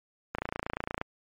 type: click train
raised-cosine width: 0.5 ms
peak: -16 dBFS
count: 20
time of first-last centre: 0.35-1.014 s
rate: 28.6 Hz
effects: MP3 64 kbps